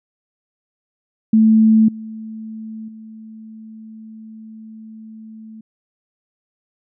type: tone with level steps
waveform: sine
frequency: 220 Hz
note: A3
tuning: in tune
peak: -8 / -28 / -34 dBFS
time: 1.33-5.61 s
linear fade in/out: 5 ms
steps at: 1.88 / 2.88 s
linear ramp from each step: 5 ms
effects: none